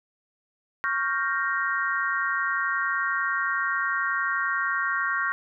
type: chord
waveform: sine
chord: G half-diminished seventh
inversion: second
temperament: equal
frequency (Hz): 1108.7 / 1396.9 / 1568 / 1864.7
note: Db6 / F6 / G6 / Bb6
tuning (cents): 0 / 0 / 0 / 0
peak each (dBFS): -29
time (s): 0.84-5.32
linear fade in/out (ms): 0
effects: none

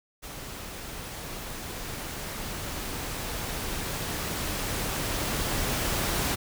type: noise with level ramp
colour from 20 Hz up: pink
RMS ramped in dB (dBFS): -40 to -27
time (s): 0.22-6.36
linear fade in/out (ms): 20
effects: none

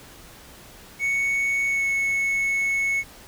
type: tone with pitch glide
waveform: triangle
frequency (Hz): 2220 to 2202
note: C#7 to C#7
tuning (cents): +2 to -12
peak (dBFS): -19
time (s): 0.99-3.04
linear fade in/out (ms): 50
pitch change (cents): -14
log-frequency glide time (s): 1.67-1.85
effects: pink hiss -46 dBFS RMS until 3.27 s

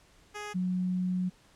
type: tone pair in turn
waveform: 10% pulse / sine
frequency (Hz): 416.4 / 182.61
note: G#4 / F#3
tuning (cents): +5 / -22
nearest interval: octave + major second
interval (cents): 1427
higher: first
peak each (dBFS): -29 / -27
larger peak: second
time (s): 0.34-0.54 / 0.54-1.3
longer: second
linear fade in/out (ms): 20
effects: pink hiss -61 dBFS RMS until 1.55 s + low-pass 9000 Hz 12 dB/octave

